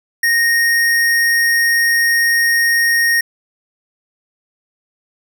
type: tone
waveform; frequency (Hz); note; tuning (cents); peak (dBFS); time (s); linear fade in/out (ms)
square; 1859; A#6; -5; -12; 0.23-3.21; 5
effects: none